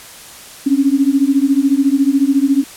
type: beating tone pair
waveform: sine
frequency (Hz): 268.9 / 282.9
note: C4 / C#4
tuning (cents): +47 / +35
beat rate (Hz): 14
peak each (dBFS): -13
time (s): 0.66-2.64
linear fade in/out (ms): 10
effects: white hiss -36 dBFS RMS until 2.76 s + low-pass 12000 Hz 12 dB/octave